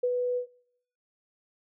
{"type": "tone with ADSR envelope", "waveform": "sine", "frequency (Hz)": 493.9, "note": "B4", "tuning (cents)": 0, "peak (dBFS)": -22, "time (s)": [0.03, 0.47], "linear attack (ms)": 8, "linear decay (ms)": 57, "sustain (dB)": -3, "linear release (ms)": 100, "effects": ["noise-tail reverb RT60 0.9 s tail -25 dB re dry"]}